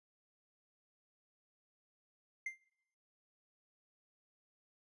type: tone with exponential decay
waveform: triangle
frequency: 2093 Hz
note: C7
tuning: in tune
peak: -33 dBFS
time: 2.46-2.6 s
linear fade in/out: 5 ms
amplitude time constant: 30 ms
effects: noise-tail reverb RT60 0.9 s tail -26 dB re dry + resampled to 24000 Hz